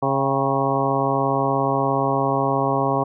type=harmonic tone with a mistuned harmonic; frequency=136.9 Hz; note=C#3; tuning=21 cents flat; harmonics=1 / 2 / 3 / 4 / 5 / 6 / 7 / 8; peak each=-26 / -26 / -26 / -26 / -26 / -26 / -26 / -26 dBFS; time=0.02-3.04 s; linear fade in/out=10 ms; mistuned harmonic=6; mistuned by=-53 cents; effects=none